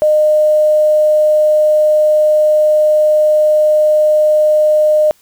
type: tone with quantisation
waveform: sine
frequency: 610 Hz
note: D#5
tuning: 34 cents flat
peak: -7 dBFS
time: 0.02-5.11 s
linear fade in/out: 0 ms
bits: 6
effects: white hiss -52 dBFS RMS until 5.21 s